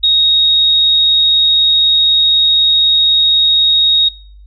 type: tone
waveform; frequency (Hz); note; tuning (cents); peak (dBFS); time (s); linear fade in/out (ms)
sine; 3756; A#7; +12; -7; 0.03-4.09; 10
effects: noise-tail reverb RT60 0.6 s tail -26 dB re dry + added 50 Hz sine -35 dBFS peak until 4.46 s